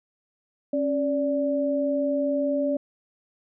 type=tone pair together; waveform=sine; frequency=274.2 / 581 Hz; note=C#4 / D5; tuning=-19 / -19 cents; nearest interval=octave + minor second; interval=1300 cents; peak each=-25 / -24 dBFS; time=0.73-2.77 s; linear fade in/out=5 ms; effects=none